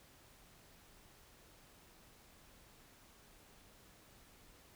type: silence
effects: pink hiss -63 dBFS RMS until 4.75 s